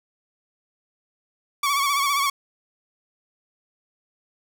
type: tone with vibrato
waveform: sawtooth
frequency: 1126 Hz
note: C#6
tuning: 27 cents sharp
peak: -16 dBFS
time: 1.63-2.3 s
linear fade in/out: 5 ms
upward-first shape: sine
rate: 15 Hz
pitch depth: 57 cents each way
effects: none